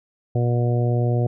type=harmonic tone; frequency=120.6 Hz; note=B2; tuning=41 cents flat; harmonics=1 / 2 / 3 / 4 / 5 / 6; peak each=-18 / -30 / -28 / -29 / -31 / -33 dBFS; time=0.35-1.27 s; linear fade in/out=5 ms; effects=none